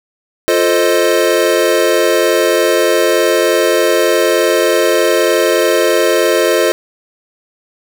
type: chord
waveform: square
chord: F dominant seventh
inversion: none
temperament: equal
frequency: 349.2 / 440 / 523.3 / 622.3 Hz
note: F4 / A4 / C5 / Eb5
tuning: 0 / 0 / 0 / 0 cents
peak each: -16 dBFS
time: 0.48-6.72 s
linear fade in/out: 0 ms
effects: none